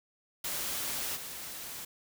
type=noise with level steps; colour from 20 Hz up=white; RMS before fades=-35 / -42 dBFS; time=0.44-1.85 s; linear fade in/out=5 ms; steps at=1.15 s; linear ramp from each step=20 ms; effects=none